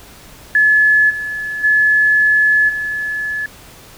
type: tone with level steps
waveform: sine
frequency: 1715 Hz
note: A6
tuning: 45 cents flat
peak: -8 / -20 / -9 / -18 dBFS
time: 0.55-3.46 s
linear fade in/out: 2 ms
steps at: 1.09 / 1.63 / 2.68 s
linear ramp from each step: 20 ms
effects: pink hiss -40 dBFS RMS until 3.97 s